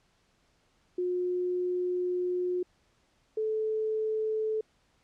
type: tone pair in turn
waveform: sine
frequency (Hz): 359.9 / 435.6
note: F#4 / A4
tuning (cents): -48 / -17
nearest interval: minor third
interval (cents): 331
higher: second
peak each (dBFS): -27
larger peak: neither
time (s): 0.98-2.63 / 3.37-4.61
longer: first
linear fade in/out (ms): 5
effects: pink hiss -69 dBFS RMS until 5.03 s + low-pass 7000 Hz 12 dB/octave